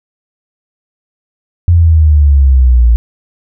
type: exponential sweep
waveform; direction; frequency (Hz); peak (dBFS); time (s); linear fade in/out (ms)
sine; down; 87.6 to 57; -3; 1.68-2.96; 0
effects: none